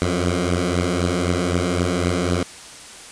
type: beating tone pair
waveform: 10% pulse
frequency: 87.31 / 91.21 Hz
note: F2 / F#2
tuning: 0 / -24 cents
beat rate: 3.9 Hz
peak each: -12 / -15 dBFS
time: 0.02-2.43 s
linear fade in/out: 0 ms
effects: white hiss -39 dBFS RMS until 3.11 s + resampled to 22050 Hz